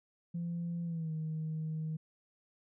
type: tone with pitch glide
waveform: sine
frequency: 170.7 to 157.44 Hz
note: F3 to D#3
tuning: -39 to +21 cents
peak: -33 dBFS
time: 0.34-1.97 s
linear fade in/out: 10 ms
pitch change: -140 cents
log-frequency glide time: 0.84-1.12 s
effects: tanh soft clip ceiling -31 dBFS